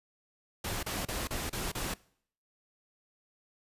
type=noise bursts; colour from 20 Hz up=pink; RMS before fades=-35 dBFS; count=6; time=0.64-1.94 s; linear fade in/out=5 ms; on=190 ms; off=32 ms; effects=noise-tail reverb RT60 0.6 s tail -22 dB re dry + resampled to 32000 Hz